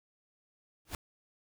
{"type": "noise with exponential growth", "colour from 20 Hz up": "pink", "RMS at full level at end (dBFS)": -34, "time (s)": [0.85, 0.95], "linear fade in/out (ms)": 2, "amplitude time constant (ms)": 21, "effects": []}